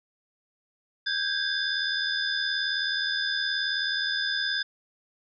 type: tone cluster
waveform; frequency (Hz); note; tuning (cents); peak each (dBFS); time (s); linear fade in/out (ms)
sine; 1564 / 1643 / 3544 / 4988; G6 / G#6 / A7 / D#8; -4 / -19 / +12 / +3; -31; 1.06-4.63; 10
effects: none